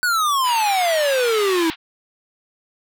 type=exponential sweep; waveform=square; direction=down; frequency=1500 to 317.3 Hz; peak=-17 dBFS; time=0.03-1.7 s; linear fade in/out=0 ms
type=band-pass noise; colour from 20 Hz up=white; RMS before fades=-30 dBFS; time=0.43-1.76 s; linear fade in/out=50 ms; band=780 to 4100 Hz; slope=48 dB/octave
effects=none